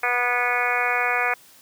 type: harmonic tone with a mistuned harmonic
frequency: 244.5 Hz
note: B3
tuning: 17 cents flat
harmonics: 2 / 3 / 4 / 5 / 6 / 7 / 8 / 9 / 10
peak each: -31 / -27 / -31 / -28 / -28 / -28 / -31 / -26 / -29 dBFS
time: 0.03-1.34 s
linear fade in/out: 5 ms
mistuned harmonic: 8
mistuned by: +18 cents
effects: white hiss -51 dBFS RMS until 1.61 s + high-pass 80 Hz 12 dB/octave